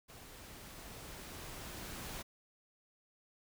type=noise with level ramp; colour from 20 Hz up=pink; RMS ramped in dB=-54 to -44 dBFS; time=0.08-2.23 s; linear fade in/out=20 ms; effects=none